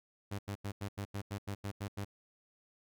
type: tone bursts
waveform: sawtooth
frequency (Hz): 100.5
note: G2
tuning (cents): +44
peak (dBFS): -33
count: 11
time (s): 0.31-2.048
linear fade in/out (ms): 10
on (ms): 78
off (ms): 88
effects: none